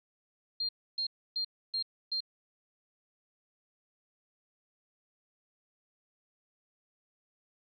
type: tone bursts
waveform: sine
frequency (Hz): 4200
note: C8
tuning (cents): +6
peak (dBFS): -30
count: 5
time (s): 0.6-2.205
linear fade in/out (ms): 5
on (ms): 89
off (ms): 290
effects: none